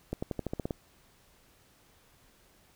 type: accelerating click train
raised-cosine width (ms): 2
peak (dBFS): -19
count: 9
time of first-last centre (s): 0.13-0.708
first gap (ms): 95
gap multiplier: 0.92
effects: pink hiss -63 dBFS RMS until 2.75 s